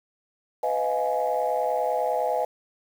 sine chord, F half-diminished seventh, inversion second, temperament just, 502.9 / 628.6 / 698.5 / 838.1 Hz, Cb5 / Eb5 / F5 / Ab5, +31 / +18 / 0 / +16 cents, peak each -27 / -27 / -28 / -27 dBFS, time 0.63-2.45 s, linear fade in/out 5 ms, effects tanh soft clip ceiling -14 dBFS + 8-bit

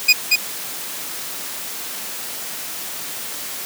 25% pulse tone with echo, 2479 Hz, D#7, 7 cents flat, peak -4 dBFS, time 0.08-0.13 s, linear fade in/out 10 ms, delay 230 ms, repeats 1, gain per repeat -3 dB, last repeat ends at 0.36 s, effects white hiss -29 dBFS RMS until 3.65 s + high-pass 150 Hz 12 dB/octave

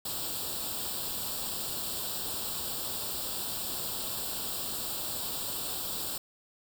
white noise with comb filter, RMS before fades -35 dBFS, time 0.05-6.18 s, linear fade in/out 5 ms, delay 0.24 ms, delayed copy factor +0.8, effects none

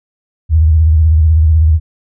sine tone with vibrato, 79.1 Hz, D#2, 29 cents sharp, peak -5 dBFS, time 0.49-1.8 s, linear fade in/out 50 ms, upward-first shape square, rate 16 Hz, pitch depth 74 cents each way, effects none

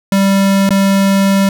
square tone with dropouts, 195.8 Hz, G3, 2 cents flat, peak -9 dBFS, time 0.12-1.49 s, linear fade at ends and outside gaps 2 ms, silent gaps 0.692-0.706 s, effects none

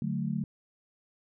sine chord, D major, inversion none, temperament equal, 146.83 / 185 / 220 Hz, D3 / F#3 / A3, 0 / 0 / 0 cents, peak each -33 dBFS, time 0.02-0.44 s, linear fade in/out 2 ms, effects none

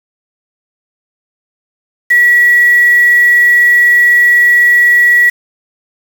sine tone with quantisation, 1934 Hz, B6, 37 cents flat, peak -4 dBFS, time 2.1-5.3 s, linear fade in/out 10 ms, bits 4, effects none

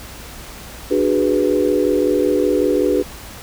sine chord, G# half-diminished seventh, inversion second, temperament equal with one note detuned, 296.6 / 370 / 415.3 / 493.9 Hz, D4 / F#4 / G#4 / B4, +17 / 0 / 0 / 0 cents, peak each -19 dBFS, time 0.9-3.03 s, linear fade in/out 20 ms, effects added 60 Hz sine -40 dBFS peak until 3.42 s + pink hiss -36 dBFS RMS until 3.42 s

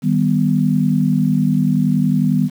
sine chord, Eb augmented, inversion none, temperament equal, 155.56 / 196 / 246.9 Hz, Eb3 / G3 / B3, 0 / 0 / 0 cents, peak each -17 dBFS, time 0.02-2.5 s, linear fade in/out 50 ms, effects 7-bit

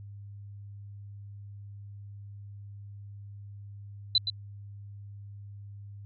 sine tone with echo, 4013 Hz, B7, 27 cents sharp, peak -19 dBFS, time 4.15-4.18 s, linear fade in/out 2 ms, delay 120 ms, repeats 1, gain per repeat -8 dB, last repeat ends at 4.3 s, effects added 101 Hz sine -42 dBFS peak until 6.05 s

